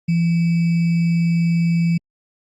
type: tone with sample-and-hold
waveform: sine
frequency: 168.7 Hz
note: E3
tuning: 40 cents sharp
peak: -14 dBFS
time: 0.08-1.98 s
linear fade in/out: 10 ms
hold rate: 2450 Hz
effects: low-pass 5000 Hz 12 dB/octave + Opus 48 kbps